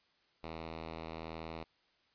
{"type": "tone", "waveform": "5% pulse", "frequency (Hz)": 81.1, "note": "E2", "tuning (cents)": -28, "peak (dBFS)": -31, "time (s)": [0.43, 1.64], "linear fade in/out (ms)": 10, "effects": ["white hiss -72 dBFS RMS until 2.14 s", "resampled to 11025 Hz"]}